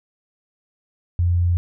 sine tone, 87.31 Hz, F2, in tune, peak -15 dBFS, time 1.19-1.57 s, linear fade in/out 0 ms, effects none

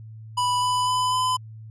square tone with pitch steps, 987.8 / 995.8 / 1003.9 / 1012.1 Hz, B5 / B5 / B5 / B5, 0 / +14 / +28 / +42 cents, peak -21 dBFS, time 0.37-1.37 s, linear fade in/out 10 ms, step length 250 ms, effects added 110 Hz sine -38 dBFS peak until 1.7 s + resampled to 24000 Hz

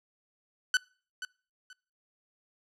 sawtooth tone with echo, 1500 Hz, F#6, 23 cents sharp, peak -18 dBFS, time 0.74-0.77 s, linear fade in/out 2 ms, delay 480 ms, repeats 2, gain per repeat -13 dB, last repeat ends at 1.73 s, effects noise-tail reverb RT60 0.4 s tail -25 dB re dry + low-pass 8000 Hz 12 dB/octave

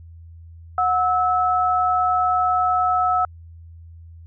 sine tone pair together, 730.7 / 1302 Hz, F#5 / E6, -22 / -22 cents, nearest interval minor seventh, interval 1000 cents, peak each -19 dBFS, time 0.78-3.25 s, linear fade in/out 2 ms, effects added 83 Hz sine -39 dBFS peak until 4.26 s

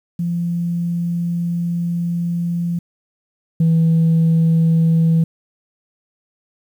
sine tone pair in turn, 171.8 / 163.66 Hz, F3 / E3, -28 / -12 cents, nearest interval minor second, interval 84 cents, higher first, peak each -17 / -9 dBFS, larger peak second, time 0.19-2.79 / 3.6-5.24 s, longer first, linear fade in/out 5 ms, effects tanh soft clip ceiling -9 dBFS + 8-bit

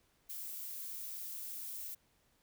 violet noise, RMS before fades -44 dBFS, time 0.29-1.95 s, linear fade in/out 10 ms, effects pink hiss -73 dBFS RMS until 2.42 s

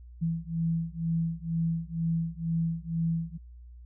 sine beating tone pair, 164.3 / 166.4 Hz, E3 / E3, -5 / +17 cents, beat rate 2.1 Hz, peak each -30 dBFS, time 0.21-3.38 s, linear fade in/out 20 ms, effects added 60 Hz sine -45 dBFS peak until 3.85 s

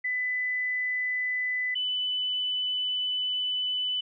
sine tone pair in turn, 2000 / 2997 Hz, B6 / F#7, +21 / +22 cents, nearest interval perfect fifth, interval 701 cents, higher second, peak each -26 dBFS, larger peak neither, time 0.04-1.75 / 1.75-4.01 s, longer second, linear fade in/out 10 ms, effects none

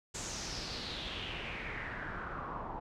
pink noise with low-pass filter sweep, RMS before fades -41 dBFS, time 0.14-2.8 s, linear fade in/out 10 ms, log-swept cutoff 7300 to 900 Hz, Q 4.3, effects none

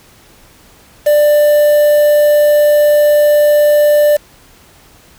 triangle tone with quantisation, 592 Hz, D5, 14 cents sharp, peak -4 dBFS, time 1.06-4.17 s, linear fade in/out 10 ms, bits 4, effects pink hiss -44 dBFS RMS until 5.18 s

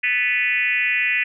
sine tone with frequency modulation, 2217 Hz, C#7, in tune, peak -17 dBFS, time 0.03-1.24 s, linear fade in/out 10 ms, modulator 238 Hz, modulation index 1.9, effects none

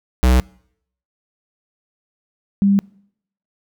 square / sine tone pair in turn, 62.9 / 198.89 Hz, B1 / G3, +32 / +25 cents, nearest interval octave + minor sixth, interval 1993 cents, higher second, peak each -11 dBFS, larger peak neither, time 0.23-0.4 / 2.62-2.79 s, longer neither, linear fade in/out 0 ms, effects noise-tail reverb RT60 0.7 s tail -26 dB re dry

